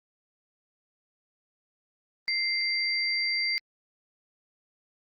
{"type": "tone pair together", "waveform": "sine", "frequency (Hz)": [2093, 4699], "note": ["C7", "D8"], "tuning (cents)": [0, 0], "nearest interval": "octave + major second", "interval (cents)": 1400, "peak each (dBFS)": -28, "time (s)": [2.28, 3.58], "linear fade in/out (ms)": 0, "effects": ["Opus 24 kbps"]}